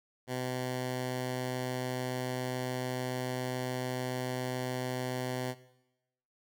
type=tone; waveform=10% pulse; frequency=127 Hz; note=B2; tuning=49 cents sharp; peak=-25 dBFS; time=0.27-5.55 s; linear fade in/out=50 ms; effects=noise-tail reverb RT60 0.9 s tail -17 dB re dry